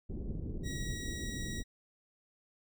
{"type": "low-pass noise", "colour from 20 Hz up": "pink", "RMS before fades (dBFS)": -39, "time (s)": [0.09, 1.63], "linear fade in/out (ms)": 10, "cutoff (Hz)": 360, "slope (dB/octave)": 24}
{"type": "tone", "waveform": "15% pulse", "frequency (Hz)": 1910, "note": "A#6", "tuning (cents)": 42, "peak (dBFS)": -36, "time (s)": [0.63, 1.64], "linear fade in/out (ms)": 50}
{"effects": []}